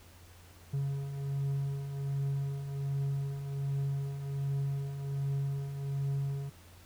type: beating tone pair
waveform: triangle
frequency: 137.7 / 139 Hz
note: C#3 / C#3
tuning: -11 / +5 cents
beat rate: 1.3 Hz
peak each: -38 / -30 dBFS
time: 0.73-6.5 s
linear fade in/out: 10 ms
effects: added 88 Hz sine -55 dBFS peak until 6.85 s + pink hiss -58 dBFS RMS until 6.85 s